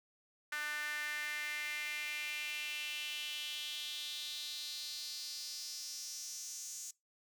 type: tone with high-pass filter sweep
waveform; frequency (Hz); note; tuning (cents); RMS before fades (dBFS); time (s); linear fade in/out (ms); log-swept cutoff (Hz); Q
sawtooth; 298.4; D4; +28; -42; 0.52-6.91; 5; 1600 to 6700; 4.2
effects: noise-tail reverb RT60 0.2 s tail -22 dB re dry